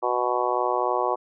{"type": "harmonic tone", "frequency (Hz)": 123.47, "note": "B2", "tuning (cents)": 0, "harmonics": [3, 4, 5, 6, 7, 8, 9], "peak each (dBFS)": [-29, -29, -29, -29, -29, -29, -29], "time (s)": [0.02, 1.16], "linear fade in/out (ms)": 20, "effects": []}